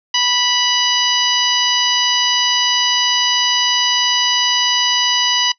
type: harmonic tone with a mistuned harmonic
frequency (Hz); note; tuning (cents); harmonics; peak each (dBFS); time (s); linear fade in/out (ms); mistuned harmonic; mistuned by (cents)
983; B5; -8; 1 / 2 / 3 / 4 / 5 / 6; -23 / -23 / -16 / -24 / -19 / -23; 0.14-5.52; 5; 6; +18
effects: noise-tail reverb RT60 0.1 s tail -19 dB re dry